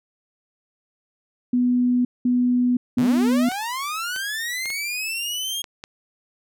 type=tone bursts; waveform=sine; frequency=246.9 Hz; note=B3; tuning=in tune; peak=-16 dBFS; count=3; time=1.53-3.49 s; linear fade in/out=5 ms; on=520 ms; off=200 ms
type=linear sweep; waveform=sawtooth; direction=up; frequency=103.83 to 3270 Hz; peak=-22 dBFS; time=2.98-5.62 s; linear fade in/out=5 ms
type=clicks; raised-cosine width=0.2 ms; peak=-18 dBFS; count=6; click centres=3.517 / 4.162 / 4.657 / 4.703 / 5.642 / 5.839 s
effects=none